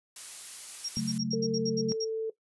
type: noise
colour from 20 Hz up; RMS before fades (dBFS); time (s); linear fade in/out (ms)
blue; -40; 0.16-1.18; 2
type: tone bursts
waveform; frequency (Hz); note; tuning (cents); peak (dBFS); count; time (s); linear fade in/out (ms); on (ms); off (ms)
sine; 5590; F8; +1; -32; 11; 0.84-2.049; 10; 49; 67
type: chord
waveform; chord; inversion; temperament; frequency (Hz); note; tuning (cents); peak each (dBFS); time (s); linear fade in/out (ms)
sine; F# minor; second; equal; 138.59 / 185 / 220; C#3 / F#3 / A3; 0 / 0 / 0; -36 / -35 / -31; 0.97-1.92; 0
type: tone with pitch glide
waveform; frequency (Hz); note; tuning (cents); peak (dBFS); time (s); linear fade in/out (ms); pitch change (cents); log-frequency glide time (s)
sine; 452 to 443.7; A4 to A4; +47 to +14; -28; 1.33-2.3; 5; -33; 1.48-1.93
effects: noise-tail reverb RT60 0.1 s tail -17 dB re dry + resampled to 24000 Hz